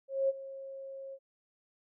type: tone with ADSR envelope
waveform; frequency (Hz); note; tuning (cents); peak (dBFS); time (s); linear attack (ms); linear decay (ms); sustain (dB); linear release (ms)
sine; 541; C#5; -42; -24; 0.08-1.19; 210; 29; -17; 57
effects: none